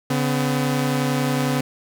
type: tone pair together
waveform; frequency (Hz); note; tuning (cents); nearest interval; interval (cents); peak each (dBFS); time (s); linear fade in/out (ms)
sawtooth; 142 / 253; C#3 / B3; +42 / +42; minor seventh; 1000; -18; 0.1-1.61; 5
effects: none